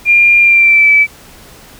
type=tone with pitch glide; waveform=sine; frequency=2400 to 2305 Hz; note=D7 to D7; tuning=+37 to -33 cents; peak=-4 dBFS; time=0.05-1.07 s; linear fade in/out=50 ms; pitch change=-70 cents; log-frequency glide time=0.4-0.91 s; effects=pink hiss -38 dBFS RMS until 1.79 s